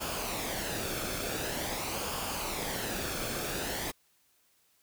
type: noise with flanger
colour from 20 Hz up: pink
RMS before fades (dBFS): -35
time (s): 0-3.92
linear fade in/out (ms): 20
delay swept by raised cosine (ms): 0.5 to 1.04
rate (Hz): 0.46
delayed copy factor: -0.5
effects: white hiss -69 dBFS RMS until 4.82 s